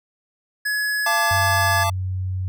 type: tone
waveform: square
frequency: 1691 Hz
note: G#6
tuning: 31 cents sharp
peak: -21 dBFS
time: 0.65-1.84 s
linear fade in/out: 10 ms
type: chord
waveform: square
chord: D minor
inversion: first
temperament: equal with one note detuned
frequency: 683.3 / 880 / 1174.7 Hz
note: F5 / A5 / D6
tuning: -38 / 0 / 0 cents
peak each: -25 / -24 / -25 dBFS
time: 1.06-1.9 s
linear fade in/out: 5 ms
type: tone with pitch glide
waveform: sine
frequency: 95.2 to 93.08 Hz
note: F#2 to F#2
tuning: +50 to +11 cents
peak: -22 dBFS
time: 1.31-2.48 s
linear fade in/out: 0 ms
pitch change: -39 cents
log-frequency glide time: 1.46-1.82 s
effects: none